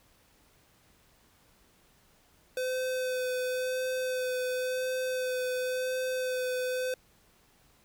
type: tone with vibrato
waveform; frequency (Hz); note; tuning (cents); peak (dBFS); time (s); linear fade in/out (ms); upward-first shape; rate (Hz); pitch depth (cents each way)
square; 509; C5; -48; -30; 2.57-6.94; 2; sine; 0.94; 14
effects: pink hiss -64 dBFS RMS until 7.84 s